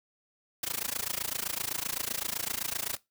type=noise with amplitude modulation; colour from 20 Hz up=white; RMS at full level=-30 dBFS; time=0.63-2.97 s; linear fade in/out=5 ms; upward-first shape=sine; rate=27.8 Hz; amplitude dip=100%; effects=noise-tail reverb RT60 0.2 s tail -20 dB re dry